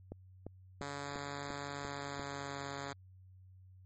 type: click train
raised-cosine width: 2 ms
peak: -30 dBFS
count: 7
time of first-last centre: 0.12-2.196 s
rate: 2.89 Hz
type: tone with pitch glide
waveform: 5% pulse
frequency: 142 to 139.8 Hz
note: C#3 to C#3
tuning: +42 to +15 cents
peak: -29 dBFS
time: 0.81-2.93 s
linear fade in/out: 5 ms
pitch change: -27 cents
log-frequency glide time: 1.76-2.63 s
effects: added 93 Hz sine -55 dBFS peak until 3.85 s + MP3 32 kbps